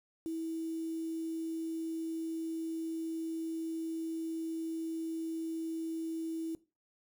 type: tone with quantisation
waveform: sine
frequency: 325.2 Hz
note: E4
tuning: 23 cents flat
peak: -34 dBFS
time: 0.26-6.55 s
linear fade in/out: 0 ms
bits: 9
effects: noise-tail reverb RT60 0.3 s tail -19 dB re dry